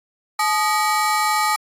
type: ring-modulated tone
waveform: 35% pulse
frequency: 1046.5 Hz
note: C6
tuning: in tune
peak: -12 dBFS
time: 0.39-1.56 s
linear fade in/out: 5 ms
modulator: 190 Hz
effects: AAC 48 kbps